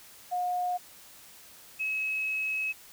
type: tone pair in turn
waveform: sine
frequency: 719 / 2569 Hz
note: F#5 / E7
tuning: -50 / -45 cents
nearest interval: octave + minor seventh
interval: 2205 cents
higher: second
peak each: -27 / -28 dBFS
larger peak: first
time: 0.31-0.78 / 1.79-2.73 s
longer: second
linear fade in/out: 20 ms
effects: white hiss -52 dBFS RMS until 2.92 s